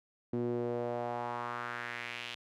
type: tone with band-pass filter sweep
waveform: sawtooth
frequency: 120 Hz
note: B2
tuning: 49 cents flat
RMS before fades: -37 dBFS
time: 0.33-2.35 s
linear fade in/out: 5 ms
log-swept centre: 300 to 3100 Hz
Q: 2.6
effects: none